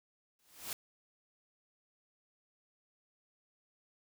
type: noise with exponential growth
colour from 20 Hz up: white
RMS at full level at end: -37 dBFS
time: 0.39-0.73 s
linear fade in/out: 1 ms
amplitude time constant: 72 ms
effects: none